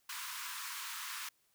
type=high-pass noise; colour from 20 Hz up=pink; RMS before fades=-43 dBFS; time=0.09-1.29 s; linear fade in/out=5 ms; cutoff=950 Hz; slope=96 dB/octave; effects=white hiss -74 dBFS RMS until 1.54 s